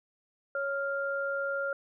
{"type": "tone pair together", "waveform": "sine", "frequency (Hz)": [554.4, 1396.9], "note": ["C#5", "F6"], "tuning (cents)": [0, 0], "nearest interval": "octave + major third", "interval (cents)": 1600, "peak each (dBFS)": [-32, -32], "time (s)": [0.55, 1.73], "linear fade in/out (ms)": 2, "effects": []}